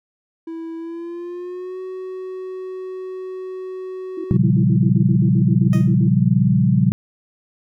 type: tone with pitch glide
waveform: triangle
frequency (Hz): 328.5 to 373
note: E4 to F#4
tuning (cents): -6 to +14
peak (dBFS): -25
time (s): 0.47-4.37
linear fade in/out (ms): 5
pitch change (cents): +220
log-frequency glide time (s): 0.77-1.8
type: tone bursts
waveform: sine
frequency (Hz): 330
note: E4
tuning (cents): +2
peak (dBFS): -26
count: 15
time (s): 4.17-6.077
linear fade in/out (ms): 5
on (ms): 73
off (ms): 58
type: chord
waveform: sine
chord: G half-diminished seventh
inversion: first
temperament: equal with one note detuned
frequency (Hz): 118.72 / 138.59 / 174.61 / 196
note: Bb2 / Db3 / F3 / G3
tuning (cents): +32 / 0 / 0 / 0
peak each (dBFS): -18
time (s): 4.31-6.92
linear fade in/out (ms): 0
type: tone with exponential decay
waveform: 15% pulse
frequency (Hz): 622.3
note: D#5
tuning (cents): 0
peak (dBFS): -21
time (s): 5.73-5.97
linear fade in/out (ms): 1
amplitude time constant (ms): 52
effects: none